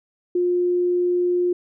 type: tone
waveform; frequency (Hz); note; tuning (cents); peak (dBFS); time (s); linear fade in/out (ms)
sine; 355.3; F4; +30; -17; 0.35-1.53; 5
effects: none